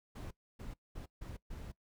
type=noise bursts at uneven times; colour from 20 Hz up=brown; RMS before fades=-45 dBFS; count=5; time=0.15-0.31 / 0.59-0.74 / 0.95-1.06 / 1.21-1.37 / 1.5-1.72 s; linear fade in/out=10 ms; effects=noise-tail reverb RT60 0.1 s tail -20 dB re dry